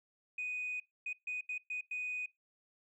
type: tone bursts at uneven times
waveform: sine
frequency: 2489 Hz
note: D#7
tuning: in tune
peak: -35 dBFS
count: 6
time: 0.38-0.8 / 1.06-1.13 / 1.27-1.41 / 1.49-1.58 / 1.7-1.81 / 1.91-2.26 s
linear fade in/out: 5 ms
effects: noise-tail reverb RT60 0.2 s tail -22 dB re dry + tanh soft clip ceiling -32 dBFS